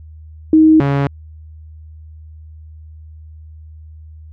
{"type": "tone pair in turn", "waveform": ["sine", "sawtooth"], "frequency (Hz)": [314.6, 140.14], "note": ["D#4", "C#3"], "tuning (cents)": [19, 19], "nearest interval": "octave + major second", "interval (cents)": 1400, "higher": "first", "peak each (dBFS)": [-5, -9], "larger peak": "first", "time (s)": [[0.53, 0.8], [0.8, 1.07]], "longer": "neither", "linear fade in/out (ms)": 2, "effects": ["added 78 Hz sine -34 dBFS peak until 4.32 s", "low-pass 2000 Hz 12 dB/octave"]}